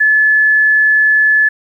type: tone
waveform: sine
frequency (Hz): 1725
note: A6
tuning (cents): -35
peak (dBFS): -7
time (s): 0-1.49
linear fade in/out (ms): 10
effects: 8-bit